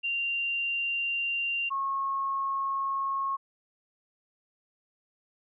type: tone pair in turn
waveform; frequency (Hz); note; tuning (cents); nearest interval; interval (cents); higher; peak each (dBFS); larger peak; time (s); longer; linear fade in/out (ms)
sine; 2775 / 1090.2; F7 / C#6; -12 / -29; octave + major third; 1617; first; -27; neither; 0.03-1.7 / 1.7-3.37; neither; 20
effects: none